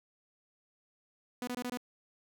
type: tone bursts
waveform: sawtooth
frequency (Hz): 246.9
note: B3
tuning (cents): 0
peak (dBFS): -31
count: 5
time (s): 1.42-1.773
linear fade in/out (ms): 2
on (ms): 53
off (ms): 22
effects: none